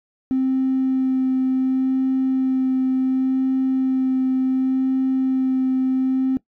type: tone with vibrato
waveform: triangle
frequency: 261.6 Hz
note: C4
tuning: in tune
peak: -13 dBFS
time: 0.31-6.37 s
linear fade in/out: 0 ms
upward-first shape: sine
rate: 0.69 Hz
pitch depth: 9 cents each way
effects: noise-tail reverb RT60 0.1 s tail -22 dB re dry + tanh soft clip ceiling -14 dBFS